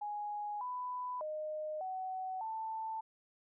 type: tone with pitch steps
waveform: sine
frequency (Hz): 831 / 996 / 615 / 751 / 886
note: G#5 / B5 / D#5 / F#5 / A5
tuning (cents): +1 / +14 / -20 / +26 / +12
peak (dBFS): -37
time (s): 0.01-3.01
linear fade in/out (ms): 10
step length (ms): 600
effects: none